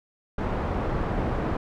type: low-pass noise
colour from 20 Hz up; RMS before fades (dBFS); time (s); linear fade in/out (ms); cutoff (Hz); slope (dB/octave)
pink; -27; 0.38-1.57; 5; 1100; 12
effects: none